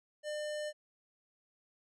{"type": "tone", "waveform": "square", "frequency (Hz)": 600, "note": "D5", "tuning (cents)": 37, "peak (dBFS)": -37, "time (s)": [0.23, 0.73], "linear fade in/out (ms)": 50, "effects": ["resampled to 22050 Hz"]}